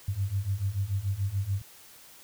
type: beating tone pair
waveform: sine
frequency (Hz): 94.7 / 101.6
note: F#2 / G#2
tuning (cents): +41 / -38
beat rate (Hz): 6.9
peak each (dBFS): -31 / -29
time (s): 0.08-1.62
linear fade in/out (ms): 5
effects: white hiss -52 dBFS RMS until 2.23 s